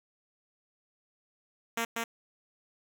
5% pulse tone with echo, 230.3 Hz, A#3, 21 cents flat, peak -18 dBFS, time 1.77-1.85 s, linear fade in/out 5 ms, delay 190 ms, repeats 1, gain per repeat -2 dB, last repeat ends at 2.04 s, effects none

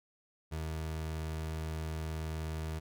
30% pulse tone, 79.2 Hz, D#2, 31 cents sharp, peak -33 dBFS, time 0.51-2.8 s, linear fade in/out 20 ms, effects none

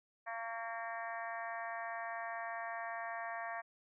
harmonic tone with a mistuned harmonic, 229.4 Hz, A#3, 28 cents flat, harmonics 3 / 4 / 5 / 6 / 7 / 8 / 9 / 10, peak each -43 / -48 / -47 / -56 / -49 / -46 / -58 / -56 dBFS, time 0.26-3.62 s, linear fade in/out 20 ms, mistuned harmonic 5, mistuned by -24 cents, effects none

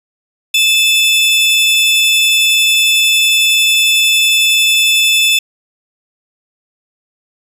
40% pulse tone pair together, 2617 / 3493 Hz, E7 / A7, -13 / -13 cents, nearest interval perfect fourth, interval 500 cents, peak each -10 dBFS, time 0.54-5.39 s, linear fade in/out 5 ms, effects resampled to 32000 Hz + 7-bit

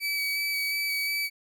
30% pulse tone with vibrato, 2286 Hz, D7, 47 cents flat, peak -24 dBFS, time 0-1.3 s, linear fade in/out 50 ms, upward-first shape square, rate 2.8 Hz, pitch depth 10 cents each way, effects none

